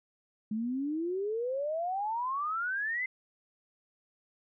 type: exponential sweep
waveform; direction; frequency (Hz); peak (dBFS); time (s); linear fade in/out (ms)
sine; up; 209.8 to 2085; -30; 0.51-3.06; 5
effects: none